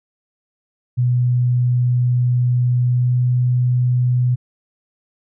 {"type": "tone with pitch glide", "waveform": "sine", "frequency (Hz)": [123.47, 124.33], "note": ["B2", "B2"], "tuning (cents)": [0, 12], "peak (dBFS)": -13, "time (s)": [0.97, 4.36], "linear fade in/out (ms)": 20, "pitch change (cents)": 12, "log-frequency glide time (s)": [2.86, 3.17], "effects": []}